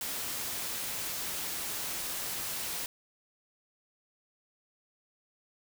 white noise, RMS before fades -36 dBFS, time 0.01-2.86 s, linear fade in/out 2 ms, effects none

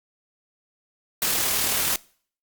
white noise with amplitude modulation, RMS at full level -22 dBFS, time 1.22-1.96 s, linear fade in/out 2 ms, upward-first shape sine, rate 38.3 Hz, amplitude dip 30%, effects noise-tail reverb RT60 0.5 s tail -23 dB re dry + Opus 48 kbps

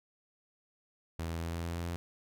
sawtooth tone with pitch steps, 82.41 / 82.98 / 83.56 / 84.14 / 84.73 / 85.32 / 85.91 Hz, E2 / E2 / E2 / E2 / E2 / F2 / F2, 0 / +12 / +24 / +36 / +48 / -40 / -28 cents, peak -31 dBFS, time 1.19-1.96 s, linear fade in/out 0 ms, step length 110 ms, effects none

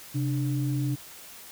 sine tone pair together, 132.7 / 297 Hz, C3 / D4, +25 / +20 cents, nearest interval octave + major second, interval 1395 cents, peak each -25 / -30 dBFS, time 0.14-0.96 s, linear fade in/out 20 ms, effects tanh soft clip ceiling -17 dBFS + white hiss -46 dBFS RMS until 1.51 s

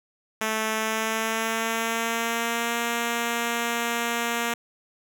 5% pulse tone with pitch glide, 219 to 234.7 Hz, A3 to A#3, -8 to +12 cents, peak -13 dBFS, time 0.41-4.54 s, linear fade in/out 5 ms, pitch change +120 cents, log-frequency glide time 0.76-2.77 s, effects none

